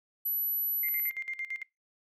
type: tone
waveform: sine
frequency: 11840 Hz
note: F#9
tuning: in tune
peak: -27 dBFS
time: 0.25-1.1 s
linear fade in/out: 10 ms
type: tone with tremolo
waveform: sine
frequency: 2100 Hz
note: C7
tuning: 6 cents sharp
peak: -32 dBFS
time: 0.83-1.63 s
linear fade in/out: 5 ms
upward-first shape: square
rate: 8.9 Hz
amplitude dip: 80%
effects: noise-tail reverb RT60 0.2 s tail -23 dB re dry + tanh soft clip ceiling -23 dBFS